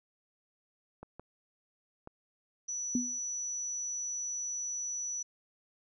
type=clicks; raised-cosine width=1 ms; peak=-31 dBFS; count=3; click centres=1.03 / 1.196 / 2.074 s
type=tone; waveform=sine; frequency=5920 Hz; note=F#8; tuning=in tune; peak=-34 dBFS; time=2.68-5.23 s; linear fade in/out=10 ms
type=tone with exponential decay; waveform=sine; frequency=245.9 Hz; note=B3; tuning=7 cents flat; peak=-24 dBFS; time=2.95-3.19 s; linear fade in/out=2 ms; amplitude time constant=52 ms
effects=none